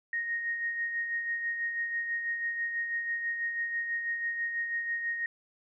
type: tone with tremolo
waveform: sine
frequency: 1864.7 Hz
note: A#6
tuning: in tune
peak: -28 dBFS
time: 0.13-5.26 s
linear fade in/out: 2 ms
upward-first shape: sine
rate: 6.1 Hz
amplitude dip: 45%
effects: none